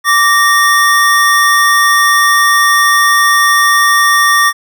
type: tone pair together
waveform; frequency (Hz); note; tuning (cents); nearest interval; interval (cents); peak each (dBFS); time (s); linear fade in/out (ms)
square; 1165 / 1849.3; D6 / A#6; -14 / -14; minor sixth; 800; -10; 0.04-4.53; 50
effects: none